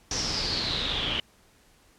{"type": "noise with low-pass filter sweep", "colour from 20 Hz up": "pink", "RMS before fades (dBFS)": -29, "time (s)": [0.11, 1.2], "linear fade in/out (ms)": 2, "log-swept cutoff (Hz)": [5800, 3000], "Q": 9.4, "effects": ["pink hiss -60 dBFS RMS until 1.98 s", "low-pass 12000 Hz 12 dB/octave"]}